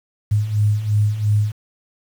sine beating tone pair, 102.9 / 105.8 Hz, G#2 / G#2, -16 / +33 cents, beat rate 2.9 Hz, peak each -21 / -16 dBFS, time 0.31-1.52 s, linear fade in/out 10 ms, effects 7-bit

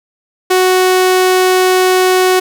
sawtooth tone, 370 Hz, F#4, in tune, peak -4 dBFS, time 0.5-2.4 s, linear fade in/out 10 ms, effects none

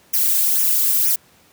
violet noise with flanger, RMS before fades -17 dBFS, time 0.13-1.16 s, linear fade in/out 10 ms, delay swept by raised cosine 0.23 to 2.13 ms, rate 2.1 Hz, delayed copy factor -0.95, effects pink hiss -53 dBFS RMS until 1.52 s + high-pass 100 Hz 12 dB/octave

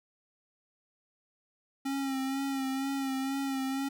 square tone with vibrato, 270 Hz, C#4, 45 cents flat, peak -31 dBFS, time 1.85-3.89 s, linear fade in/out 10 ms, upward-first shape sine, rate 2.1 Hz, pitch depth 33 cents each way, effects none

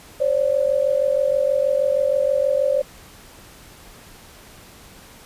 sine tone pair together, 531.7 / 578 Hz, C5 / D5, +28 / -28 cents, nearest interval minor second, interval 144 cents, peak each -19 dBFS, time 0.2-2.82 s, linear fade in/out 10 ms, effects pink hiss -45 dBFS RMS until 5.25 s + resampled to 32000 Hz

